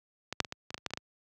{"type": "clicks", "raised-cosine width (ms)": 0.2, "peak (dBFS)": [-17, -6, -21, -19, -23, -17, -27, -14, -27, -15, -19], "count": 11, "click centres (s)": [0.326, 0.403, 0.448, 0.524, 0.705, 0.744, 0.779, 0.863, 0.906, 0.936, 0.974], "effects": ["high-pass 80 Hz 12 dB/octave"]}